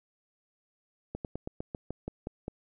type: slowing click train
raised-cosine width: 2 ms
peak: -22 dBFS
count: 10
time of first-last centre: 1.15-2.481 s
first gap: 98 ms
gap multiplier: 1.1
effects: none